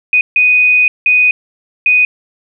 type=tone bursts at uneven times; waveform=sine; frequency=2489 Hz; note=D#7; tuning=in tune; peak=-6 dBFS; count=4; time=0.13-0.21 / 0.36-0.88 / 1.06-1.31 / 1.86-2.05 s; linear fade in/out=2 ms; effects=none